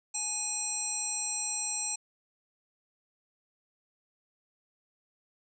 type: harmonic tone with a mistuned harmonic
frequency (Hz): 833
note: G#5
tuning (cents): +5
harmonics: 1 / 3 / 5 / 7 / 9 / 10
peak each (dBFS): -45 / -44 / -43 / -37 / -34 / -38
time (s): 0.14-1.96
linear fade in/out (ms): 10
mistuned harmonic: 9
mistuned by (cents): +18
effects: none